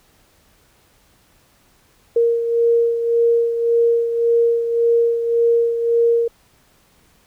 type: beating tone pair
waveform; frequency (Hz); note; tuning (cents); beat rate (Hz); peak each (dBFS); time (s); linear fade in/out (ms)
sine; 466.2 / 468; A#4 / A#4; 0 / +7; 1.8; -14 / -22; 2.16-6.28; 5
effects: pink hiss -56 dBFS RMS until 7.26 s